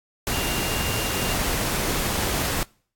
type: tone in noise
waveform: sine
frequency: 2794 Hz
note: F7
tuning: in tune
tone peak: -33 dBFS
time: 0.32-1.34 s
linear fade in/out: 0 ms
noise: pink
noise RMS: -25 dBFS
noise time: 0.27-2.63 s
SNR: -11 dB
effects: noise-tail reverb RT60 0.5 s tail -26 dB re dry + AAC 64 kbps